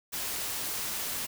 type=noise; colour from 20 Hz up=white; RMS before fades=-34 dBFS; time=0.12-1.27 s; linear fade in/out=20 ms; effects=none